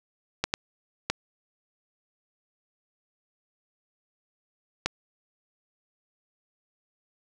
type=clicks; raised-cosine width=0.2 ms; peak=-7 dBFS; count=4; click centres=0.44 / 0.539 / 1.1 / 4.86 s; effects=none